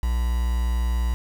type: tone with quantisation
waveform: triangle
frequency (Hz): 59.5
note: A#1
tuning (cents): +36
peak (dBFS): -18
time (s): 0.03-1.14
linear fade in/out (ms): 0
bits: 6
effects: none